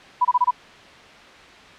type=tone bursts; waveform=sine; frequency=987.8 Hz; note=B5; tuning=in tune; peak=-13 dBFS; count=5; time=0.21-0.51 s; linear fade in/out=10 ms; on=40 ms; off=25 ms; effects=white hiss -44 dBFS RMS until 1.78 s + low-pass 3000 Hz 12 dB/octave